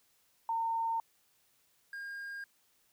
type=tone pair in turn; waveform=sine / triangle; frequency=911 / 1615.3 Hz; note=A#5 / G#6; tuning=-40 / -49 cents; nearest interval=minor seventh; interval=991 cents; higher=second; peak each=-30 / -38 dBFS; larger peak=first; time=0.49-1 / 1.93-2.44 s; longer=neither; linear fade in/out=2 ms; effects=white hiss -71 dBFS RMS until 2.92 s